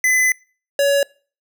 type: tone pair in turn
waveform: square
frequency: 2017 / 562.9 Hz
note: B6 / C#5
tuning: +36 / +26 cents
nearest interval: octave + minor seventh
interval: 2210 cents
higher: first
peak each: -14 dBFS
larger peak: neither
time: 0.04-0.32 / 0.79-1.03 s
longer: first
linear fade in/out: 2 ms
effects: noise-tail reverb RT60 0.4 s tail -25 dB re dry